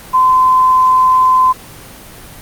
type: tone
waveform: sine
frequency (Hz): 1027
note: C6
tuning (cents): -33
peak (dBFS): -6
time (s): 0.13-1.53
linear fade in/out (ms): 20
effects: pink hiss -34 dBFS RMS until 2.41 s + Opus 24 kbps